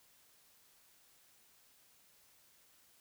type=silence; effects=white hiss -67 dBFS RMS until 3 s